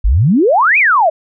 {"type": "exponential two-way sweep", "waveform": "sine", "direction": "up then down", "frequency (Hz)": [43, 2569, 597], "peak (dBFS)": -7, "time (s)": [0.04, 1.1], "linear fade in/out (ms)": 10, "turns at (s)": 0.78, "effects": []}